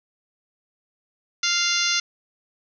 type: harmonic tone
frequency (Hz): 697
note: F5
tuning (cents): -4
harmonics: 2 / 3 / 4 / 5 / 6 / 7 / 8 / 9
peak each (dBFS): -28 / -28 / -28 / -28 / -28 / -28 / -28 / -28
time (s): 1.43-2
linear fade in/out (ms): 5
effects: none